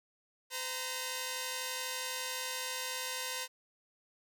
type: tone pair together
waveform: 5% pulse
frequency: 512.2 / 932.3 Hz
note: C5 / A#5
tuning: -37 / 0 cents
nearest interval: minor seventh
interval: 1037 cents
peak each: -27 dBFS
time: 0.5-3.48 s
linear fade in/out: 50 ms
effects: none